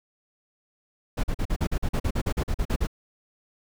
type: noise bursts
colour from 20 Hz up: brown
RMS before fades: -24 dBFS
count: 16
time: 1.17-2.871 s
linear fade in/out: 10 ms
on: 66 ms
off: 43 ms
effects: none